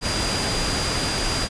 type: tone in noise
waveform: sine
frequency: 4827 Hz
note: D8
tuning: 47 cents sharp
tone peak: -28 dBFS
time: 0.01-1.49 s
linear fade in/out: 50 ms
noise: pink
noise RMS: -24 dBFS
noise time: 0.01-1.49 s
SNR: -7 dB
effects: resampled to 22050 Hz